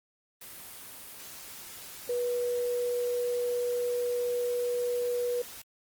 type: tone in noise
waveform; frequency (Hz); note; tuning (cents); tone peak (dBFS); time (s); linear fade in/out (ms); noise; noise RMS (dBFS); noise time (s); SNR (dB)
sine; 486.6; B4; -26; -27; 2.09-5.42; 5; white; -45; 0.41-5.62; +15
effects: Opus 24 kbps